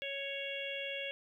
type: harmonic tone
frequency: 554.4 Hz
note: C#5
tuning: in tune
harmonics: 1 / 3 / 4 / 5 / 6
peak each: -42 / -48 / -44 / -42 / -44 dBFS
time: 0.02-1.11 s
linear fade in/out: 0 ms
effects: 12-bit